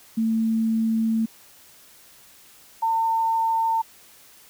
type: tone pair in turn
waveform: sine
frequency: 223.8 / 903.3 Hz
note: A3 / A5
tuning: +30 / +45 cents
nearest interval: 2 octaves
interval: 2415 cents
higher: second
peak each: -19 dBFS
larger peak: neither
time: 0.17-1.26 / 2.82-3.82 s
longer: first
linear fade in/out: 10 ms
effects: white hiss -51 dBFS RMS until 4.49 s